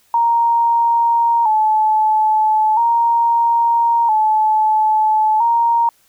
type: tone with vibrato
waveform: sine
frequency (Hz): 898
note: A5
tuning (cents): +35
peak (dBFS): -11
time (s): 0.14-5.89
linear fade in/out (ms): 2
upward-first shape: square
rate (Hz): 0.38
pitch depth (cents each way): 66
effects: white hiss -56 dBFS RMS until 6.08 s